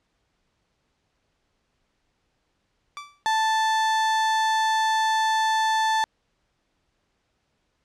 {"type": "tone with exponential decay", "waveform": "sawtooth", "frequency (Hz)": 1163, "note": "D6", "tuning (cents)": -17, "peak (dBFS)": -27, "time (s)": [2.97, 3.23], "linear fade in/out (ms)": 0, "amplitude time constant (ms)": 56}
{"type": "tone", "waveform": "35% pulse", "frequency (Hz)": 880, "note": "A5", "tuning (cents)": 0, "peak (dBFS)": -18, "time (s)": [3.26, 6.04], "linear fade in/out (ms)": 0}
{"effects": ["pink hiss -72 dBFS RMS until 7.84 s", "low-pass 6000 Hz 12 dB/octave"]}